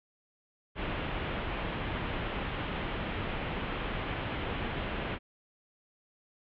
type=low-pass noise; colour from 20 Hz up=pink; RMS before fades=-35 dBFS; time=0.75-5.19 s; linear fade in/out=50 ms; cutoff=3300 Hz; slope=48 dB/octave; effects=none